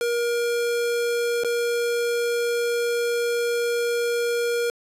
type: tone with dropouts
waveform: square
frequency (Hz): 473.9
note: A#4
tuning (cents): +28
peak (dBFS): -22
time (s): 0.01-4.7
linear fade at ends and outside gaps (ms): 1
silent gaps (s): 1.436-1.446
effects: resampled to 32000 Hz